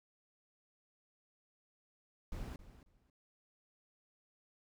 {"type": "noise with echo", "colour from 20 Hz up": "brown", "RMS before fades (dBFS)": -43, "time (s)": [2.32, 2.56], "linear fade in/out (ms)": 2, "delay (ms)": 270, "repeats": 2, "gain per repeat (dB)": -14, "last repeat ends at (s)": 3.1, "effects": []}